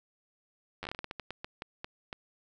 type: slowing click train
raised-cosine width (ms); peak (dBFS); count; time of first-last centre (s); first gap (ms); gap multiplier
0.3; -22; 16; 0.83-2.129; 10; 1.27
effects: none